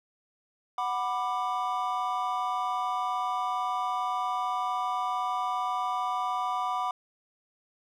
triangle chord, B minor, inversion second, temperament just, 740.8 / 987.8 / 1185.3 Hz, F#5 / B5 / D6, +2 / 0 / +16 cents, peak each -30 dBFS, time 0.78-6.91 s, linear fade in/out 2 ms, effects none

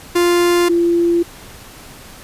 45% pulse / sine tone pair in turn, 349.2 / 342.4 Hz, F4 / F4, 0 / -34 cents, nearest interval unison, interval 34 cents, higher first, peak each -11 dBFS, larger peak neither, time 0.15-0.69 / 0.69-1.23 s, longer neither, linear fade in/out 10 ms, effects pink hiss -38 dBFS RMS until 2.23 s + resampled to 32000 Hz

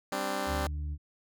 10% pulse chord, G suspended fourth, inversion none, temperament just, 196 / 261.3 / 294 Hz, G3 / C4 / D4, 0 / -2 / +2 cents, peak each -28 dBFS, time 0.12-0.67 s, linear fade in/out 2 ms
harmonic tone, 74.1 Hz, D2, 16 cents sharp, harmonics 1 / 2 / 4, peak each -32 / -44 / -53 dBFS, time 0.46-0.98 s, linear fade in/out 50 ms
effects none

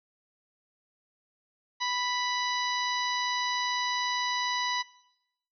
harmonic tone, 987.8 Hz, B5, in tune, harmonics 1 / 2 / 3 / 4 / 5 / 6, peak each -31 / -34 / -38 / -34 / -38 / -41 dBFS, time 1.8-4.83 s, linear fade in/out 20 ms, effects noise-tail reverb RT60 0.8 s tail -19 dB re dry

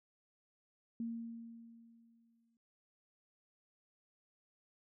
sine tone with exponential decay, 230.7 Hz, A#3, 18 cents flat, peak -36 dBFS, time 1-2.57 s, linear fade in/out 2 ms, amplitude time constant 340 ms, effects none

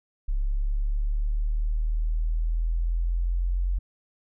sine exponential sweep, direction up, 34.45 to 45 Hz, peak -22 dBFS, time 0.28-3.79 s, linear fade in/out 10 ms, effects none

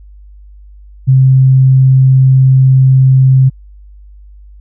sine tone, 131.8 Hz, C3, 13 cents sharp, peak -3 dBFS, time 1.07-3.5 s, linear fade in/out 20 ms, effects added 50 Hz sine -33 dBFS peak until 4.6 s

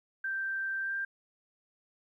sine tone with pitch glide, 1568 to 1585.3 Hz, G6 to G6, 0 to +19 cents, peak -31 dBFS, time 0.24-1.05 s, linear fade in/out 5 ms, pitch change +19 cents, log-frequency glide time 0.81-0.94 s, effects 12-bit

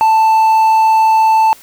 triangle tone, 883 Hz, A5, 6 cents sharp, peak -5 dBFS, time 0.01-1.53 s, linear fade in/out 0 ms, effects white hiss -41 dBFS RMS until 1.62 s

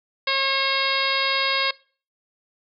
harmonic tone, 542 Hz, C#5, 39 cents flat, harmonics 1 / 2 / 3 / 4 / 5 / 6 / 7 / 8 / 9, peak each -29 / -27 / -29 / -26 / -30 / -30 / -28 / -30 / -30 dBFS, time 0.27-1.71 s, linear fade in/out 5 ms, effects noise-tail reverb RT60 0.4 s tail -21 dB re dry

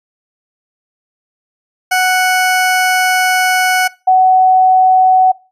20% pulse / sine tone pair in turn, 740 / 747.7 Hz, F#5 / F#5, 0 / +18 cents, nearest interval unison, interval 18 cents, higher second, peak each -5 dBFS, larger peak neither, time 1.91-3.88 / 4.07-5.32 s, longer first, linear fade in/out 10 ms, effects noise-tail reverb RT60 0.3 s tail -21 dB re dry + resampled to 32000 Hz

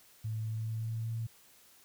sine tone with pitch glide, 110 to 113.81 Hz, A2 to A#2, 0 to -41 cents, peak -33 dBFS, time 0.24-1.27 s, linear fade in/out 10 ms, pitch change +59 cents, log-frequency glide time 0.41-1.14 s, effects white hiss -61 dBFS RMS until 1.84 s

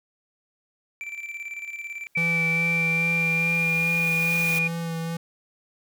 triangle tone with tremolo, 2341 Hz, D7, 6 cents flat, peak -29 dBFS, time 1.01-2.07 s, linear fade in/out 0 ms, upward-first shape square, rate 18 Hz, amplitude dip 55%
white noise with exponential growth, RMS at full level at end -33 dBFS, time 1.78-4.59 s, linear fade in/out 5 ms, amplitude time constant 610 ms
sine tone with pitch glide, 2320 to 2434 Hz, D7 to D#7, -22 to -39 cents, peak -21 dBFS, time 2.15-4.68 s, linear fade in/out 10 ms, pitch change +83 cents, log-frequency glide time 2.43-4.07 s
square tone with vibrato, 166.1 Hz, E3, 13 cents sharp, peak -28 dBFS, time 2.17-5.17 s, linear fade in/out 5 ms, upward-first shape sine, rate 2.4 Hz, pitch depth 18 cents each way
effects none

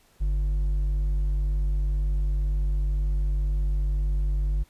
sine tone with hard clipping, 49 Hz, G1, in tune, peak -23 dBFS, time 0.2-4.64 s, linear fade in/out 20 ms, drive 4 dB, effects pink hiss -61 dBFS RMS until 4.69 s + resampled to 32000 Hz

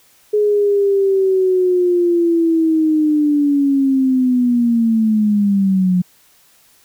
sine linear sweep, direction down, 421.7 to 178.3 Hz, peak -11 dBFS, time 0.33-6.02 s, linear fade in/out 10 ms, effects white hiss -52 dBFS RMS until 6.84 s

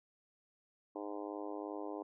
harmonic tone, 102.8 Hz, G#2, 17 cents flat, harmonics 3 / 4 / 5 / 6 / 7 / 8 / 9 / 10, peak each -44 / -46 / -48 / -50 / -51 / -52 / -53 / -54 dBFS, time 0.95-2.03 s, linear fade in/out 10 ms, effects none

